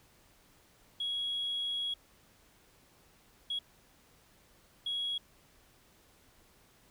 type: tone bursts at uneven times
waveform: sine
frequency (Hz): 3322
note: G#7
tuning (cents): 0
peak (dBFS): -31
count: 3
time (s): 1-1.94 / 3.5-3.59 / 4.86-5.18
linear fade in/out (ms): 5
effects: tanh soft clip ceiling -28 dBFS + pink hiss -64 dBFS RMS until 6.9 s